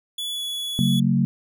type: tone with pitch glide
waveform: 45% pulse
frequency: 3420 to 3394 Hz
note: A7 to G#7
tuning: -50 to +37 cents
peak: -26 dBFS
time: 0.18-1 s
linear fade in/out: 5 ms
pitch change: -13 cents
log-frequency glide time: 0.34-0.41 s
type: chord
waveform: sine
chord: F# major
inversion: second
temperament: equal with one note detuned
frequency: 138.59 / 185 / 227.4 Hz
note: C#3 / F#3 / A#3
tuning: 0 / 0 / -43 cents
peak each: -21 dBFS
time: 0.79-1.25 s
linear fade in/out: 0 ms
effects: none